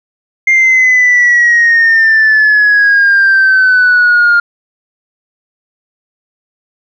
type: exponential sweep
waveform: sine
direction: down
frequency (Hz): 2112 to 1406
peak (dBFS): -3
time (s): 0.47-4.4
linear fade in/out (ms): 5
effects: tanh soft clip ceiling -2 dBFS